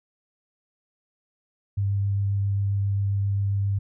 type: tone with vibrato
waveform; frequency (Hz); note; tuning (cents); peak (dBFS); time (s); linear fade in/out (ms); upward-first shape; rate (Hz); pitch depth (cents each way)
sine; 99.6; G2; +28; -21; 1.77-3.79; 10; triangle; 7.5; 10
effects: none